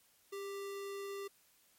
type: tone with sample-and-hold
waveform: sine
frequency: 398.3 Hz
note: G4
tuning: 28 cents sharp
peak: -40 dBFS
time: 0.32-1.28 s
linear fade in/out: 10 ms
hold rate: 1575 Hz
effects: white hiss -69 dBFS RMS until 1.78 s + MP3 64 kbps